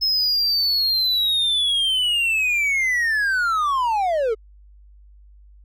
triangle linear sweep, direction down, 5200 to 417.3 Hz, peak -16 dBFS, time 0.01-4.35 s, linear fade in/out 20 ms, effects added 50 Hz sine -45 dBFS peak until 5.64 s

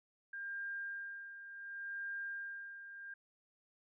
sine tone with tremolo, 1601 Hz, G6, 36 cents sharp, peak -39 dBFS, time 0.33-3.14 s, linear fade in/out 5 ms, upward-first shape sine, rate 0.69 Hz, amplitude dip 65%, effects none

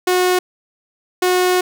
sawtooth tone bursts at uneven times, 364 Hz, F#4, 28 cents flat, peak -9 dBFS, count 2, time 0.07-0.39 / 1.22-1.61 s, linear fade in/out 5 ms, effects none

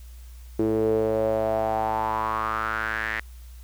sawtooth tone with band-pass filter sweep, 110 Hz, A2, in tune, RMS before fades -25 dBFS, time 0.59-3.2 s, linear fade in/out 0 ms, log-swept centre 360 to 1900 Hz, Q 5.7, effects added 60 Hz sine -40 dBFS peak until 3.63 s + white hiss -56 dBFS RMS until 3.63 s

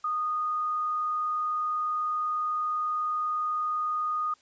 sine tone, 1234 Hz, D#6, 15 cents flat, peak -26 dBFS, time 0.04-4.34 s, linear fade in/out 5 ms, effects white hiss -63 dBFS RMS until 4.41 s + resampled to 16000 Hz

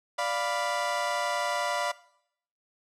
30% pulse chord, B diminished, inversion first, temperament equal, 587.3 / 698.5 / 987.8 Hz, D5 / F5 / B5, 0 / 0 / 0 cents, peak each -29 dBFS, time 0.18-1.92 s, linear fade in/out 10 ms, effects noise-tail reverb RT60 0.7 s tail -19 dB re dry + low-pass 9000 Hz 12 dB/octave

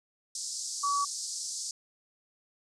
pink band-pass noise, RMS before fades -37 dBFS, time 0.35-1.71 s, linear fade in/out 2 ms, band 4700 to 8800 Hz, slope 48 dB/octave
sine tone, 1139 Hz, C#6, 47 cents sharp, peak -26 dBFS, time 0.83-1.05 s, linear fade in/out 10 ms
effects none

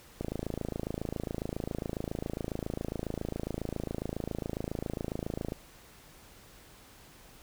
click train, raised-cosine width 2 ms, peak -20 dBFS, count 146, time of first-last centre 0.21-5.521 s, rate 27.3 Hz, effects pink hiss -55 dBFS RMS until 7.42 s

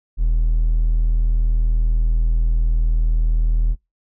triangle tone, 40.2 Hz, E1, 43 cents flat, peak -11 dBFS, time 0.17-3.76 s, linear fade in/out 50 ms, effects noise-tail reverb RT60 0.2 s tail -24 dB re dry + tanh soft clip ceiling -8 dBFS

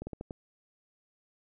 slowing click train, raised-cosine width 2 ms, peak -25 dBFS, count 5, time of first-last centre 0.02-0.308 s, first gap 50 ms, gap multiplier 1.25, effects none

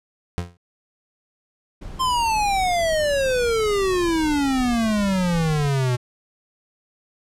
30% pulse tone with exponential decay, 87.31 Hz, F2, in tune, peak -17 dBFS, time 0.38-0.57 s, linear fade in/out 0 ms, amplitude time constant 41 ms
brown noise, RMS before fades -34 dBFS, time 1.81-5.69 s, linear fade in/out 10 ms
square exponential sweep, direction down, 1056 to 121.1 Hz, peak -19 dBFS, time 1.99-5.97 s, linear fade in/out 20 ms
effects low-pass 10000 Hz 12 dB/octave

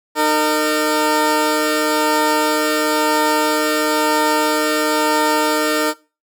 15% pulse tone pair together, 305.6 / 457.9 Hz, D#4 / A#4, -31 / -31 cents, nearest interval perfect fifth, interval 700 cents, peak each -11 dBFS, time 0.15-5.94 s, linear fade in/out 50 ms, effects noise-tail reverb RT60 0.3 s tail -19 dB re dry

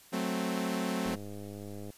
sawtooth chord, F# diminished, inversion none, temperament equal, 185 / 220 / 261.6 Hz, F#3 / A3 / C4, 0 / 0 / 0 cents, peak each -31 dBFS, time 0.12-1.16 s, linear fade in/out 20 ms
click train, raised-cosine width 2 ms, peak -31 dBFS, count 87, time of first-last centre 1.06-1.903 s, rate 102 Hz
effects white hiss -57 dBFS RMS until 1.97 s + resampled to 32000 Hz

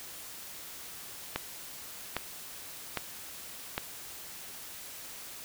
click train, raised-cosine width 0.3 ms, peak -14 dBFS, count 4, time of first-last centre 1.36-3.779 s, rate 1.24 Hz, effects white hiss -45 dBFS RMS until 5.44 s

